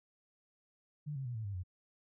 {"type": "tone with pitch steps", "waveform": "sine", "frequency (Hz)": [148.4, 134.52, 121.94, 110.53, 100.2, 90.82], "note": ["D3", "C3", "B2", "A2", "G2", "F#2"], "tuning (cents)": [18, 48, -22, 8, 38, -32], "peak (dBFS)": -37, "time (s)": [1.06, 1.636], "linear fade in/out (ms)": 20, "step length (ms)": 96, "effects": []}